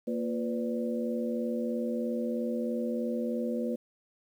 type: harmonic tone with a mistuned harmonic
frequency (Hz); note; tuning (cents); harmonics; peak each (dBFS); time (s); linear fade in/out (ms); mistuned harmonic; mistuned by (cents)
116.54; A#2; 0; 2 / 3 / 4 / 5; -31 / -38 / -34 / -40; 0.07-3.76; 10; 4; +120
effects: 10-bit